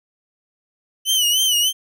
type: tone with vibrato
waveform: sawtooth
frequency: 3000 Hz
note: F#7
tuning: 23 cents sharp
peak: -12 dBFS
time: 1.05-1.73 s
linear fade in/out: 50 ms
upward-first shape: sine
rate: 3.3 Hz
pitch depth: 87 cents each way
effects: none